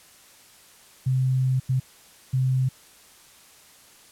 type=tone bursts at uneven times; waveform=sine; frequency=130 Hz; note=C3; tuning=11 cents flat; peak=-19 dBFS; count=3; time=1.06-1.6 / 1.69-1.8 / 2.33-2.69 s; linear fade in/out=10 ms; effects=white hiss -52 dBFS RMS until 4.11 s + low-pass 12000 Hz 12 dB/octave